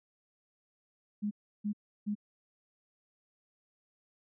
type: tone bursts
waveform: sine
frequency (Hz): 207.7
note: G#3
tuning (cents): 0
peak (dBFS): -30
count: 3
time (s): 1.22-2.153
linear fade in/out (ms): 20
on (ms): 91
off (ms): 330
effects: none